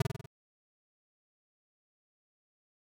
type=tone with echo; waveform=square; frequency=134.2 Hz; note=C3; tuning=44 cents sharp; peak=-24 dBFS; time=0-0.02 s; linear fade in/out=5 ms; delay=48 ms; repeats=5; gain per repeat=-4 dB; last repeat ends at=0.26 s; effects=AAC 64 kbps